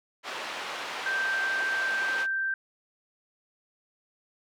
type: band-pass noise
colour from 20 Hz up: pink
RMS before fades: -36 dBFS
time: 0.23-2.27 s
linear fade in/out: 50 ms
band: 690 to 3600 Hz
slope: 12 dB/octave
type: tone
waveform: sine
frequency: 1566 Hz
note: G6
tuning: 2 cents flat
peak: -26 dBFS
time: 1.06-2.54 s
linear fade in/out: 2 ms
effects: none